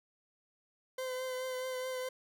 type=tone with vibrato; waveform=40% pulse; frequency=513 Hz; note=C5; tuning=34 cents flat; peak=-35 dBFS; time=0.98-2.09 s; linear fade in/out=5 ms; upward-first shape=triangle; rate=4.7 Hz; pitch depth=24 cents each way; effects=none